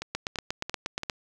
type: two click trains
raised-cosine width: 0.2 ms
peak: -16 / -12 dBFS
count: 4 / 9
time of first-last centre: 0.02-1.034 / 0.15-1.098 s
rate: 2.96 / 8.44 Hz
effects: none